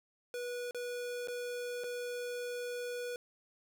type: tone with dropouts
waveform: square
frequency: 487.7 Hz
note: B4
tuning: 22 cents flat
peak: -38 dBFS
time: 0.34-3.16 s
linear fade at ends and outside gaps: 1 ms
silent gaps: 0.71-0.746 / 1.274-1.283 / 1.837-1.841 s
effects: none